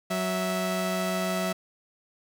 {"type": "tone pair together", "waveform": "sawtooth", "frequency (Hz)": [185.47, 656], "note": ["F#3", "E5"], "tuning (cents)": [4, -9], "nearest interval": "octave + minor seventh", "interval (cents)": 2187, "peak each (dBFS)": -25, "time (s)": [0.1, 1.53], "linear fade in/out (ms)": 10, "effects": []}